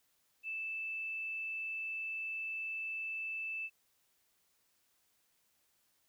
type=tone; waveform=sine; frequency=2637 Hz; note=E7; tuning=in tune; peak=-37 dBFS; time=0.43-3.7 s; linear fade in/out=50 ms; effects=white hiss -75 dBFS RMS until 6.08 s